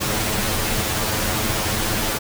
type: noise with comb filter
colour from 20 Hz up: pink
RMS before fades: -22 dBFS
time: 0-2.19 s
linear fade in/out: 20 ms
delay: 9.3 ms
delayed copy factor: +0.95
effects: none